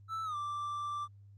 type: tone with pitch glide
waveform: triangle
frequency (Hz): 1318.5 to 1174.6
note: E6 to D6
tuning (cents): 0 to 0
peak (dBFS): -33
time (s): 0.08-1.08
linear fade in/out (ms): 50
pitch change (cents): -200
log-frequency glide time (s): 0.24-0.36
effects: added 100 Hz sine -53 dBFS peak until 1.37 s + Opus 24 kbps